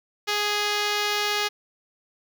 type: tone with notch filter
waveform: 5% pulse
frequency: 415.3 Hz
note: G#4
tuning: in tune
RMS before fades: -25 dBFS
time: 0.27-1.49 s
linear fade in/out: 20 ms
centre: 12000 Hz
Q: 1.2
effects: none